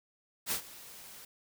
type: noise with ADSR envelope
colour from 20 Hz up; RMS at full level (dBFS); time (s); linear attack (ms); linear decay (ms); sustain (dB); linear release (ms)
white; -31; 0.46-1.25; 57; 94; -19; 4
effects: none